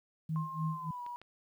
sine tone with tremolo, 159 Hz, D#3, 38 cents sharp, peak -30 dBFS, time 0.29-0.91 s, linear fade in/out 5 ms, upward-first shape sine, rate 3.4 Hz, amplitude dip 95%
sine tone with pitch glide, 1062 to 968.2 Hz, C6 to B5, +25 to -35 cents, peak -39 dBFS, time 0.36-1.16 s, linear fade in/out 0 ms, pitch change -160 cents, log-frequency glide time 0.69-1.03 s
clicks, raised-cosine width 0.3 ms, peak -37 dBFS, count 2, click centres 1.064 / 1.216 s
effects 11-bit

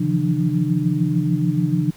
sine tone cluster, 135.8 / 156.5 / 169.2 / 176 / 300.5 Hz, C#3 / D#3 / E3 / F3 / D4, -35 / +10 / +45 / +14 / +40 cents, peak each -23 dBFS, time 0-1.91 s, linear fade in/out 10 ms, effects pink hiss -48 dBFS RMS until 1.96 s

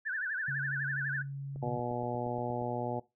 sine tone with vibrato, 1617 Hz, G#6, 47 cents flat, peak -32 dBFS, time 0.05-1.23 s, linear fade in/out 20 ms, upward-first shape sine, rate 12 Hz, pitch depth 170 cents each way
sine tone, 138.59 Hz, C#3, in tune, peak -36 dBFS, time 0.48-1.78 s, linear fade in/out 5 ms
click train, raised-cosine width 2 ms, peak -34 dBFS, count 10, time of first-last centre 1.56-2.62 s, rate 8.49 Hz
harmonic tone, 121.5 Hz, B2, 28 cents flat, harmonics 1 / 2 / 3 / 4 / 5 / 6 / 7, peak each -40 / -40 / -40 / -40 / -40 / -40 / -40 dBFS, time 1.62-3 s, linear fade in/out 10 ms
effects noise-tail reverb RT60 0.2 s tail -17 dB re dry

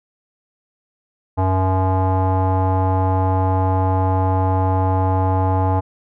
square tone with low-pass filter, 94 Hz, F#2, 28 cents sharp, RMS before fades -17 dBFS, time 1.37-5.81 s, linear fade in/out 20 ms, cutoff 880 Hz, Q 5, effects none

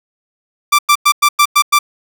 sawtooth tone bursts, 1174.7 Hz, D6, in tune, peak -3 dBFS, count 7, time 0.72-1.79 s, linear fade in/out 10 ms, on 68 ms, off 99 ms, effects none

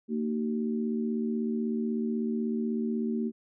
harmonic tone, 76.2 Hz, D#2, 36 cents flat, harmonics 3 / 4 / 5, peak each -28 / -38 / -35 dBFS, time 0.08-3.32 s, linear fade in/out 50 ms, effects none

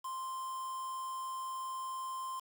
triangle tone with quantisation, 1046.5 Hz, C6, in tune, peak -36 dBFS, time 0.04-2.4 s, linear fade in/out 10 ms, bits 8, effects none

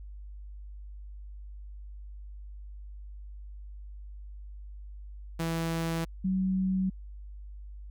sawtooth / sine tone pair in turn, 164.81 / 188.35 Hz, E3 / F#3, 0 / +31 cents, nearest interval major second, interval 231 cents, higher second, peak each -25 dBFS, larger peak neither, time 5.39-6.05 / 6.24-6.9 s, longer neither, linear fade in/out 10 ms, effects added 50 Hz sine -41 dBFS peak until 7.9 s

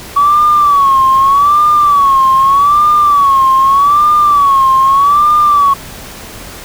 sine tone with vibrato, 1130 Hz, C#6, 33 cents sharp, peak -4 dBFS, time 0.16-5.74 s, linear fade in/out 10 ms, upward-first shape sine, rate 0.82 Hz, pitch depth 110 cents each way, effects tanh soft clip ceiling 0 dBFS + pink hiss -29 dBFS RMS until 6.64 s

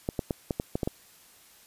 clicks, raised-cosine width 2 ms, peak -14 dBFS, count 8, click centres 0.089 / 0.192 / 0.308 / 0.508 / 0.599 / 0.755 / 0.832 / 0.875 s, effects white hiss -56 dBFS RMS until 1.66 s + resampled to 32000 Hz

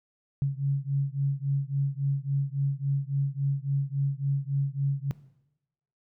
sine beating tone pair, 137.4 / 141 Hz, C#3 / C#3, -15 / +30 cents, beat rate 3.6 Hz, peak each -27 / -28 dBFS, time 0.42-5.11 s, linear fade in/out 0 ms, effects noise-tail reverb RT60 0.9 s tail -18 dB re dry

